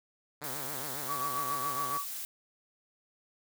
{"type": "tone with vibrato", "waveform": "5% pulse", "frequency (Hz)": 139, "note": "C#3", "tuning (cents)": 5, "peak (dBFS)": -29, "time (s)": [0.41, 1.98], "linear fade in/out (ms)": 10, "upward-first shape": "triangle", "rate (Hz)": 7.3, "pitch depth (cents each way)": 200}
{"type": "noise", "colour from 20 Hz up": "blue", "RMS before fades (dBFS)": -39, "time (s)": [0.44, 2.25], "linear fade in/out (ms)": 0}
{"type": "tone with tremolo", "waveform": "sine", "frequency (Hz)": 1139, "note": "C#6", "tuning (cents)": 47, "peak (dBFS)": -30, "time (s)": [1.07, 2.05], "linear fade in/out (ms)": 50, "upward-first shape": "sine", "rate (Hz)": 7.1, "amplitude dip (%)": 45}
{"effects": []}